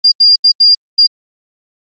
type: tone bursts at uneven times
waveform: sine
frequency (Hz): 4804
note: D8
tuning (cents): +38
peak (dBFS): -3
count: 5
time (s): 0.04-0.12 / 0.2-0.36 / 0.44-0.52 / 0.6-0.75 / 0.98-1.07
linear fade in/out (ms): 10
effects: Opus 24 kbps